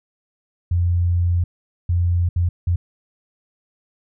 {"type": "tone bursts at uneven times", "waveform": "sine", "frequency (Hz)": 87.31, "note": "F2", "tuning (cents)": 0, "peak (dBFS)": -15, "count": 4, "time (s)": [[0.71, 1.44], [1.89, 2.29], [2.36, 2.49], [2.67, 2.76]], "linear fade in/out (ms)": 5, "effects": []}